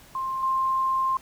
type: tone with level steps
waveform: sine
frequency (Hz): 1055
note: C6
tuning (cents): +14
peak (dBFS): -26 / -21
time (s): 0.15-1.17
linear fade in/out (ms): 2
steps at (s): 0.43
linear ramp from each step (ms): 2
effects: pink hiss -51 dBFS RMS until 1.21 s